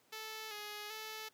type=tone with pitch steps; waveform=5% pulse; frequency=437.7 / 417.9 / 436.1 Hz; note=A4 / G#4 / A4; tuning=-9 / +11 / -15 cents; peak=-32 dBFS; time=0.12-1.29 s; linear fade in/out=10 ms; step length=390 ms; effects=pink hiss -70 dBFS RMS until 1.33 s + high-pass 200 Hz 12 dB/octave